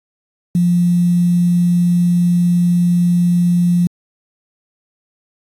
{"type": "tone with quantisation", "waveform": "sine", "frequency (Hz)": 175, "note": "F3", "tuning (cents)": 4, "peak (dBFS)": -10, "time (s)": [0.55, 3.87], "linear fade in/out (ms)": 2, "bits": 6, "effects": ["AAC 64 kbps"]}